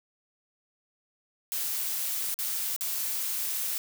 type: noise with dropouts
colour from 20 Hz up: blue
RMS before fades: -31 dBFS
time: 1.52-3.78 s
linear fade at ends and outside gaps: 0 ms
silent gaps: 2.342-2.389 / 2.763-2.809 s
effects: none